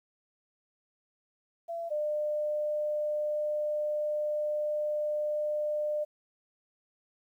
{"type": "tone pair in turn", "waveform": "sine", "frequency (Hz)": [674, 600.5], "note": ["E5", "D5"], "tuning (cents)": [38, 38], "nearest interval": "major second", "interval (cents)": 200, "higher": "first", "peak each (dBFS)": [-33, -28], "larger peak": "second", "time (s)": [[1.68, 1.9], [1.9, 6.05]], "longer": "second", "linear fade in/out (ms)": 20, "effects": ["11-bit"]}